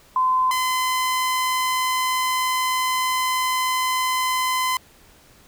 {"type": "tone pair in turn", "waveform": ["sine", "sawtooth"], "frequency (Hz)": [1027, 1023.3], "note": ["C6", "C6"], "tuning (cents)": [-33, -39], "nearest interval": "unison", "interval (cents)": 6, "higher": "first", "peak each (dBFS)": -16, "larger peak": "neither", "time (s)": [[0.16, 0.51], [0.51, 4.77]], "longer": "second", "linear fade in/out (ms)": 2, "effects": ["pink hiss -52 dBFS RMS until 5.47 s"]}